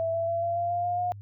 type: tone with pitch steps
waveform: sine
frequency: 659.3 / 667 / 674.7 / 682.6 / 690.5 / 698.5 / 706.6 / 714.8 Hz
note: E5 / E5 / E5 / F5 / F5 / F5 / F5 / F5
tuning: 0 / +20 / +40 / -40 / -20 / 0 / +20 / +40 cents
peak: -25 dBFS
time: 0-1.12 s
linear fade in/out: 0 ms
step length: 140 ms
effects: added 101 Hz sine -40 dBFS peak until 1.21 s